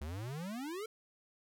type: exponential sweep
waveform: square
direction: up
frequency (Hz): 69.3 to 459.1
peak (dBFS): -40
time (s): 0.01-0.86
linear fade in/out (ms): 5
effects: none